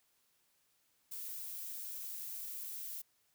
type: noise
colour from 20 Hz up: violet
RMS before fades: -44 dBFS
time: 1.11-3.02 s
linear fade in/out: 10 ms
effects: white hiss -75 dBFS RMS until 3.34 s